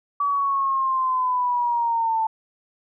sine linear sweep, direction down, 1146 to 882 Hz, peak -19 dBFS, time 0.2-2.27 s, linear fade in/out 5 ms, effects none

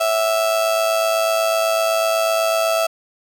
35% pulse tone with amplitude modulation, 659.3 Hz, E5, in tune, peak -12 dBFS, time 0-2.87 s, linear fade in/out 10 ms, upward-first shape sine, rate 108 Hz, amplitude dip 50%, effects none

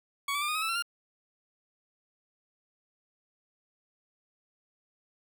20% pulse tone with pitch steps, 1121 / 1157.2 / 1194.5 / 1233.1 / 1272.9 / 1314 / 1356.4 / 1400.2 Hz, C#6 / D6 / D6 / D#6 / D#6 / E6 / E6 / F6, +19 / -26 / +29 / -16 / +39 / -6 / +49 / +4 cents, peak -24 dBFS, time 0.28-0.824 s, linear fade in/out 5 ms, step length 68 ms, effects none

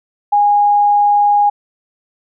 sine tone, 822 Hz, G#5, 18 cents flat, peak -8 dBFS, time 0.32-1.5 s, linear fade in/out 10 ms, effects none

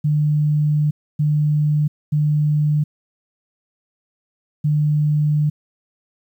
sine tone bursts at uneven times, 150 Hz, D3, 37 cents sharp, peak -14 dBFS, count 4, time 0.04-0.91 / 1.19-1.88 / 2.12-2.84 / 4.64-5.5 s, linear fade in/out 10 ms, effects 9-bit

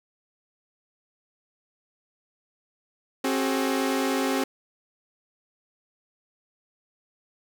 sawtooth tone cluster, 267.3 / 376.2 / 424.6 Hz, C4 / F#4 / G#4, +37 / +29 / +38 cents, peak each -21 / -26 / -27 dBFS, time 3.24-4.44 s, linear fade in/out 5 ms, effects none

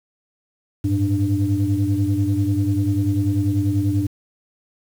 sine tone cluster, 97.3 / 107.5 / 296.3 Hz, G2 / A2 / D4, -12 / -40 / +15 cents, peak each -20 / -21 / -20 dBFS, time 0.84-4.07 s, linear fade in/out 10 ms, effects tanh soft clip ceiling -9 dBFS + 7-bit

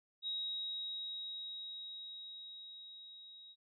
sine tone with level ramp, 3803 Hz, A#7, 34 cents sharp, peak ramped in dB -36 to -53 dBFS, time 0.22-3.56 s, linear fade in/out 50 ms, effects none

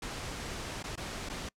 pink noise with dropouts, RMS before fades -39 dBFS, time 0.02-1.49 s, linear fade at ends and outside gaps 5 ms, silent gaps 0.828-0.839 / 0.957-0.975 / 1.29-1.297 s, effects noise-tail reverb RT60 0.1 s tail -26 dB re dry + low-pass 8000 Hz 12 dB/octave

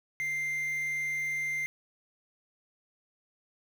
triangle tone with quantisation, 2093 Hz, C7, in tune, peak -28 dBFS, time 0.2-1.66 s, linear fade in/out 0 ms, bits 8, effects none

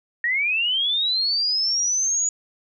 sine linear sweep, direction up, 1845 to 6880 Hz, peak -19 dBFS, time 0.24-2.29 s, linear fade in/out 2 ms, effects none

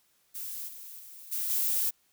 violet noise with level steps, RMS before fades -38 / -45 / -48 / -32 / -28 dBFS, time 0.34-1.91 s, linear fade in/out 20 ms, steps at 0.67 / 0.98 / 1.31 / 1.49 s, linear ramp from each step 20 ms, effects white hiss -69 dBFS RMS until 2.12 s

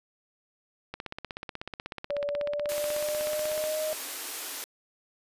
click train, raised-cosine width 0.3 ms, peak -20 dBFS, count 45, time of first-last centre 0.94-3.639 s, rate 16.3 Hz
sine tone with pitch glide, 576 to 620.9 Hz, D5 to D#5, -34 to -4 cents, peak -28 dBFS, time 2.1-3.93 s, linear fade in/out 0 ms, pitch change +130 cents, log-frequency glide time 2.25-3.79 s
white high-pass noise, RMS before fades -36 dBFS, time 2.69-4.64 s, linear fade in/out 0 ms, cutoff 250 Hz, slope 96 dB/octave
effects resampled to 32000 Hz

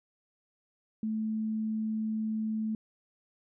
sine tone, 218.4 Hz, A3, 13 cents flat, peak -29 dBFS, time 1.03-2.75 s, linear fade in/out 2 ms, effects none

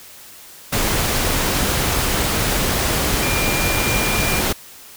sine tone in noise, 2396 Hz, D7, 34 cents sharp, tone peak -24 dBFS, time 3.22-4.41 s, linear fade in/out 10 ms, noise pink, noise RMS -19 dBFS, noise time 0.72-4.53 s, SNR -8 dB, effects white hiss -41 dBFS RMS until 4.96 s

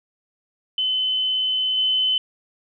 sine tone with level steps, 3039 Hz, F#7, 46 cents sharp, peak -19 / -17 dBFS, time 0.78-2.18 s, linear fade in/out 2 ms, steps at 1.77 s, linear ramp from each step 10 ms, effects none

